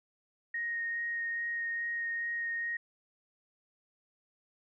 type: tone with vibrato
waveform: sine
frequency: 1864.7 Hz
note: A#6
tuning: in tune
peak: -32 dBFS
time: 0.54-2.77 s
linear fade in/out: 5 ms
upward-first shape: sine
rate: 2.4 Hz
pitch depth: 9 cents each way
effects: none